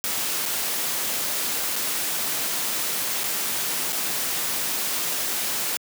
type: noise with dropouts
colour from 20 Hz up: white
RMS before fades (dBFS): -26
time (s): 0.04-5.77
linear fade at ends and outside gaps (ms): 0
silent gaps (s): 0.455-0.46 / 1.757-1.762 / 3.235-3.24 / 3.923-3.929
effects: high-pass 150 Hz 12 dB/octave